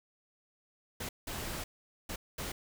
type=noise bursts at uneven times; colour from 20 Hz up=pink; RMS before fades=-39 dBFS; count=4; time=1-1.09 / 1.27-1.64 / 2.09-2.16 / 2.38-2.52 s; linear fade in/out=5 ms; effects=none